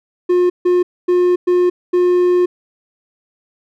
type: tone bursts at uneven times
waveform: triangle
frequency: 357.5 Hz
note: F4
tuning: 41 cents sharp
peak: -8 dBFS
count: 5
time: 0.29-0.5 / 0.65-0.83 / 1.08-1.36 / 1.47-1.7 / 1.93-2.46 s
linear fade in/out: 10 ms
effects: none